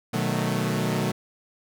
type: chord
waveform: sawtooth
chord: B dominant seventh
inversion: none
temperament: equal with one note detuned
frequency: 123.47 / 153.87 / 185 / 220 Hz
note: B2 / D#3 / F#3 / A3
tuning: 0 / -19 / 0 / 0 cents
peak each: -25 dBFS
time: 0.13-1.12 s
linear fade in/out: 10 ms
effects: none